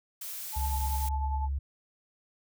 blue noise, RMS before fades -39 dBFS, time 0.21-1.09 s, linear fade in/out 5 ms
sine tone with tremolo, 870 Hz, A5, 20 cents flat, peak -31 dBFS, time 0.52-1.49 s, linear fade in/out 50 ms, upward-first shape triangle, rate 10 Hz, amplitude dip 65%
sine tone, 69.3 Hz, C#2, in tune, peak -28 dBFS, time 0.56-1.59 s, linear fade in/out 10 ms
effects none

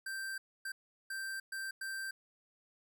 square tone bursts at uneven times, 1568 Hz, G6, in tune, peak -39 dBFS, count 5, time 0.06-0.38 / 0.65-0.72 / 1.1-1.4 / 1.52-1.71 / 1.81-2.11 s, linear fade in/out 5 ms, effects none

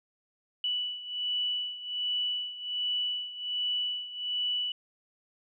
sine beating tone pair, 2960 / 2961.3 Hz, F#7 / F#7, 0 / +1 cents, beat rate 1.3 Hz, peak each -31 / -35 dBFS, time 0.64-4.72 s, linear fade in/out 2 ms, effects none

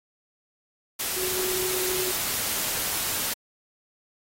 sine tone in noise, 370 Hz, F#4, in tune, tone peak -30 dBFS, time 1.16-2.12 s, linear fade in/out 10 ms, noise white, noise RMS -28 dBFS, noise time 0.99-3.34 s, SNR -5 dB, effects AAC 48 kbps

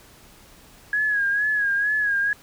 sine tone with vibrato, 1661.2 Hz, G#6, in tune, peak -19 dBFS, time 0.93-2.33 s, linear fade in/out 2 ms, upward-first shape sine, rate 2.2 Hz, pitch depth 61 cents each way, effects pink hiss -50 dBFS RMS until 2.42 s

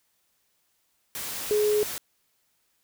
sine tone in noise, 420.5 Hz, G#4, 22 cents sharp, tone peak -20 dBFS, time 1.51-1.83 s, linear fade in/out 0 ms, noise white, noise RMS -34 dBFS, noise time 1.15-1.98 s, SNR +11 dB, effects white hiss -71 dBFS RMS until 2.83 s

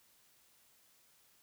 silence, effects white hiss -68 dBFS RMS until 1.42 s

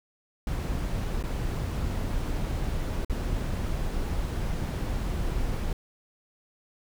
brown noise with dropouts, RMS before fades -29 dBFS, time 0.47-5.73 s, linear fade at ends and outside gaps 2 ms, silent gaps 1.227-1.237 / 3.048-3.097 s, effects none

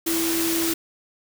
sine tone in noise, 330.8 Hz, E4, 6 cents sharp, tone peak -23 dBFS, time 0.06-0.74 s, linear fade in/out 10 ms, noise white, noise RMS -26 dBFS, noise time 0.06-0.74 s, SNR 0 dB, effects none

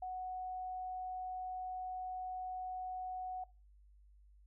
sine tone, 740 Hz, F#5, in tune, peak -39 dBFS, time 0.02-3.44 s, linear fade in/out 5 ms, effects noise-tail reverb RT60 0.3 s tail -21 dB re dry + added 50 Hz sine -60 dBFS peak until 4.46 s

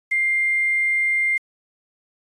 sine tone with quantisation, 2100 Hz, C7, 6 cents sharp, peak -17 dBFS, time 0.11-1.38 s, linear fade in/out 10 ms, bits 7, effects resampled to 24000 Hz

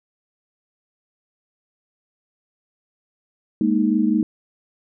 sine chord, Ab suspended second, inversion none, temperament equal, 207.7 / 233.1 / 311.1 Hz, Ab3 / Bb3 / Eb4, 0 / 0 / 0 cents, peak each -20 dBFS, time 3.61-4.23 s, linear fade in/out 2 ms, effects none

